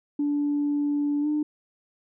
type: tone with pitch glide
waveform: sine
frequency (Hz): 290.4 to 300.1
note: D4 to D4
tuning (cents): -19 to +38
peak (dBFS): -21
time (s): 0.19-1.43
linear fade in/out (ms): 5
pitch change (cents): +57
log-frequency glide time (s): 1.21-1.27
effects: tanh soft clip ceiling -18 dBFS